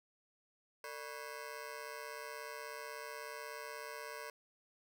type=ring-modulated tone; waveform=15% pulse; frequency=521 Hz; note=C5; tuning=7 cents flat; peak=-35 dBFS; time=0.84-4.3 s; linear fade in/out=2 ms; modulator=68.2 Hz; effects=none